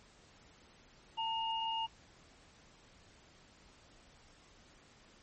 sine tone pair together, 900 / 2850 Hz, A5 / F7, +39 / +34 cents, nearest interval octave + minor sixth, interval 1995 cents, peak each -35 / -38 dBFS, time 1.17-1.87 s, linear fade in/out 20 ms, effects pink hiss -62 dBFS RMS until 5.22 s + MP3 32 kbps

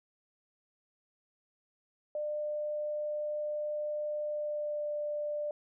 sine tone with pitch glide, 599 to 593.5 Hz, D5 to D5, +34 to +18 cents, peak -32 dBFS, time 2.15-5.51 s, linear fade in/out 2 ms, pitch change -16 cents, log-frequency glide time 4.19-4.92 s, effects none

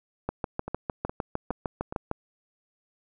two click trains, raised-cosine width 1 ms, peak -14 / -20 dBFS, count 13 / 4, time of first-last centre 0.29-2.114 / 0.68-1.925 s, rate 6.58 / 2.41 Hz, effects none

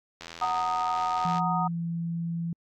click train, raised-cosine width 0.2 ms, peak -22 dBFS, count 99, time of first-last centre 0.21-1.382 s, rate 83.6 Hz
sine chord, D# minor, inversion first, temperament equal with one note detuned, 740 / 926.4 / 1244.5 Hz, F#5 / A#5 / D#6, 0 / -11 / 0 cents, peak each -29 / -30 / -29 dBFS, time 0.41-1.68 s, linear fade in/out 10 ms
sine tone with pitch glide, 170.9 to 168.16 Hz, F3 to E3, -37 to +35 cents, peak -28 dBFS, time 1.25-2.53 s, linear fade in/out 2 ms, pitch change -28 cents, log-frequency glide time 1.48-1.86 s
effects AAC 64 kbps

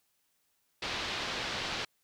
white low-pass noise, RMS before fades -36 dBFS, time 0.82-1.85 s, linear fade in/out 5 ms, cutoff 4400 Hz, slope 24 dB/octave, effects white hiss -75 dBFS RMS until 2.03 s

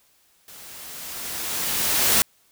white noise with level ramp, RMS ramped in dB -44 to -17 dBFS, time 0.48-2.22 s, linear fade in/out 0 ms, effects white hiss -61 dBFS RMS until 2.51 s

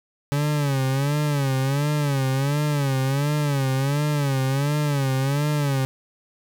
40% pulse tone with vibrato, 140.6 Hz, C#3, 25 cents sharp, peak -19 dBFS, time 0.32-5.85 s, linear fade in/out 0 ms, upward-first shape sine, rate 1.4 Hz, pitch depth 110 cents each way, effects none

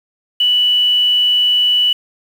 sine tone with quantisation, 2960 Hz, F#7, in tune, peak -10 dBFS, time 0.4-1.93 s, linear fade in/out 5 ms, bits 6, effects none

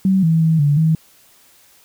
sine tone with pitch steps, 190.6 / 162.5 / 161.1 / 144.8 / 159.7 Hz, G3 / E3 / E3 / D3 / D#3, -48 / -24 / -39 / -24 / +45 cents, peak -11 dBFS, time 0.05-0.95 s, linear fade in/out 2 ms, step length 180 ms, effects white hiss -51 dBFS RMS until 1.84 s

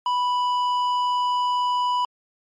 sine tone with tanh clipping, 987.8 Hz, B5, in tune, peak -21 dBFS, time 0.06-2.05 s, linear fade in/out 2 ms, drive 9 dB, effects MP3 64 kbps

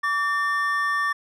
triangle tone pair together, 1151.1 / 1800 Hz, D6 / A6, -35 / +39 cents, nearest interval minor sixth, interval 774 cents, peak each -22 dBFS, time 0.03-1.13 s, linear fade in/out 10 ms, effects none

